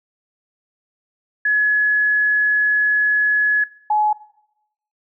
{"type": "tone pair in turn", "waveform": "sine", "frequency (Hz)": [1695, 847.5], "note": ["G#6", "G#5"], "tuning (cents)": [35, 35], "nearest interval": "octave", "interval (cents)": 1200, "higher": "first", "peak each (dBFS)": -14, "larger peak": "neither", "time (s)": [[1.45, 3.64], [3.9, 4.13]], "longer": "first", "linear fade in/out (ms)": 5, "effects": ["noise-tail reverb RT60 0.8 s tail -19 dB re dry"]}